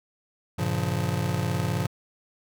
square chord, G half-diminished seventh, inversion none, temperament just, 98 / 117.6 / 141.12 / 176.4 Hz, G2 / Bb2 / Db3 / F3, 0 / +16 / +31 / +18 cents, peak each -31 dBFS, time 0.58-1.87 s, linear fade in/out 10 ms, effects none

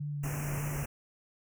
sine tone with vibrato, 145.2 Hz, D3, 19 cents flat, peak -33 dBFS, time 0-0.84 s, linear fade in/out 10 ms, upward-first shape sine, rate 3.2 Hz, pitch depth 22 cents each way
pink band-stop noise, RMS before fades -39 dBFS, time 0.23-0.86 s, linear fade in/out 10 ms, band 2800 to 5600 Hz, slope 96 dB/octave
effects none

